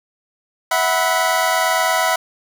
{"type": "chord", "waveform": "25% pulse", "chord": "E suspended second", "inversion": "none", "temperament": "equal with one note detuned", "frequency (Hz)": [651.3, 740, 987.8], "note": ["E5", "F#5", "B5"], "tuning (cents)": [-21, 0, 0], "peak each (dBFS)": -16, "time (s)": [0.71, 2.16], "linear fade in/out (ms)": 5, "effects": []}